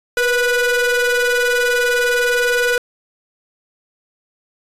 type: ring-modulated tone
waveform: 45% pulse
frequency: 493.9 Hz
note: B4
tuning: in tune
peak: -11 dBFS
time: 0.17-2.78 s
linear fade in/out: 2 ms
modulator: 978 Hz
effects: resampled to 32000 Hz